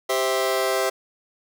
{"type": "chord", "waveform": "sawtooth", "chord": "C major", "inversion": "second", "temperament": "just", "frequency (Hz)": [392.4, 523.3, 654.1], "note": ["G4", "C5", "E5"], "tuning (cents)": [2, 0, -14], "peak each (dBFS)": -21, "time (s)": [0.09, 0.9], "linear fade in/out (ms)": 10, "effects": []}